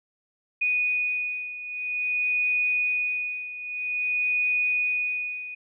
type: beating tone pair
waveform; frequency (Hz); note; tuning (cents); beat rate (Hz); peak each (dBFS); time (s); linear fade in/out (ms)
sine; 2476 / 2476.51; D#7 / D#7; -9 / -9; 0.51; -25 / -29; 0.61-5.55; 10
effects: none